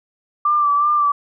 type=tone with vibrato; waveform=sine; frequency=1174.7 Hz; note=D6; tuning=in tune; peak=-13 dBFS; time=0.45-1.12 s; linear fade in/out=5 ms; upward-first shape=sine; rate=2.7 Hz; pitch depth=35 cents each way; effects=none